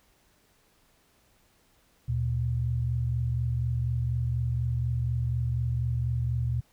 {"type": "tone pair together", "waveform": "sine", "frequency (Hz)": [75.09, 119.2], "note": ["D2", "A#2"], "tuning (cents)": [39, 39], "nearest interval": "minor sixth", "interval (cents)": 800, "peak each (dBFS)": [-31, -26], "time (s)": [2.08, 6.61], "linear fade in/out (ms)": 10, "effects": ["pink hiss -65 dBFS RMS until 6.72 s"]}